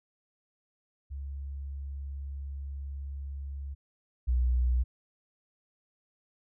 sine tone pair in turn, 69.4 / 61.83 Hz, C#2 / B1, +3 / +3 cents, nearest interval major second, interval 200 cents, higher first, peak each -35 / -23 dBFS, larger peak second, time 1.1-3.75 / 4.27-4.84 s, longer first, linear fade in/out 20 ms, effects none

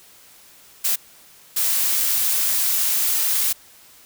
blue noise bursts at uneven times, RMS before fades -20 dBFS, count 2, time 0.84-0.96 / 1.56-3.53 s, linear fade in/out 10 ms, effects white hiss -49 dBFS RMS until 4.05 s

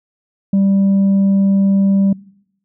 sine tone, 196 Hz, G3, in tune, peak -7 dBFS, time 0.53-2.13 s, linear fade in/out 5 ms, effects noise-tail reverb RT60 0.8 s tail -25 dB re dry + tanh soft clip ceiling -9 dBFS

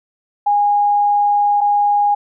sine tone pair in turn, 821 / 821 Hz, G#5 / G#5, -20 / -20 cents, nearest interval unison, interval 0 cents, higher neither, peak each -11 dBFS, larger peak neither, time 0.46-1.61 / 1.61-2.15 s, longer first, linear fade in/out 10 ms, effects none

